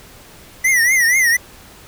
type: tone with vibrato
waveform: square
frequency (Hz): 1975.5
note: B6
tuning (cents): 0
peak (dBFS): -12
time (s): 0.64-1.37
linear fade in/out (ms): 10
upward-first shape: triangle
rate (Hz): 4.2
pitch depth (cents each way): 160
effects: pink hiss -42 dBFS RMS until 1.87 s